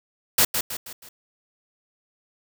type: noise with echo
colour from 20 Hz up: white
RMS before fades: -17 dBFS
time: 0.38-0.45 s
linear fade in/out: 5 ms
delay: 160 ms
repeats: 4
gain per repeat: -7 dB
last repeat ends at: 1.09 s
effects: none